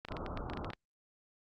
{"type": "clicks", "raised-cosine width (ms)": 0.3, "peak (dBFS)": -25, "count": 12, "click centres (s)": [0.05, 0.086, 0.121, 0.168, 0.263, 0.374, 0.499, 0.535, 0.573, 0.646, 0.703, 0.734]}
{"type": "low-pass noise", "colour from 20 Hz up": "pink", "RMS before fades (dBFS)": -41, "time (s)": [0.1, 0.72], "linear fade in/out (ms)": 10, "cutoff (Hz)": 1400, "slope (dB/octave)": 96}
{"effects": ["Opus 48 kbps"]}